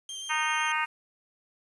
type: tone with vibrato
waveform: 25% pulse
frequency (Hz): 3161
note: G7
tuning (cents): +14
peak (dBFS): -32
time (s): 0.09-0.72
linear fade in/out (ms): 2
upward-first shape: square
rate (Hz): 7.8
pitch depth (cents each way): 11
type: harmonic tone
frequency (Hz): 309.1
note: D#4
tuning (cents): -11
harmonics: 3 / 4 / 5 / 6 / 7 / 8 / 9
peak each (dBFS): -31 / -32 / -33 / -34 / -34 / -35 / -36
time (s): 0.29-0.86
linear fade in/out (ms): 20
effects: resampled to 24000 Hz + 9-bit